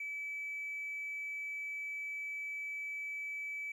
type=tone; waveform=triangle; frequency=2300 Hz; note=D7; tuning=37 cents flat; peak=-35 dBFS; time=0-3.72 s; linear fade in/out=5 ms; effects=tanh soft clip ceiling -35 dBFS